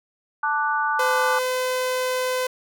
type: chord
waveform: sine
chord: D major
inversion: second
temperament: equal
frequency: 880 / 1174.7 / 1480 Hz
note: A5 / D6 / F#6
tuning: 0 / 0 / 0 cents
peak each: -24 / -25 / -24 dBFS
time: 0.43-1.39 s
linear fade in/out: 5 ms
type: tone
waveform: sawtooth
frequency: 509 Hz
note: C5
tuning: 48 cents flat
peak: -18 dBFS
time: 0.99-2.47 s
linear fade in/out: 5 ms
effects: none